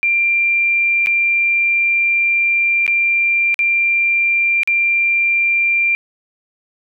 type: tone with dropouts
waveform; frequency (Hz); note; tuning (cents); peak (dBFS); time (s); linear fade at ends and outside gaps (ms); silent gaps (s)
sine; 2375; D7; +19; -12; 0.03-5.95; 0; 1.061-1.07 / 2.865-2.878 / 3.543-3.591 / 4.633-4.675
effects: none